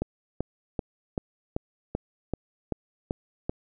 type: click train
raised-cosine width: 2 ms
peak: -14 dBFS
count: 10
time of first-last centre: 0.02-3.495 s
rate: 2.59 Hz
effects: none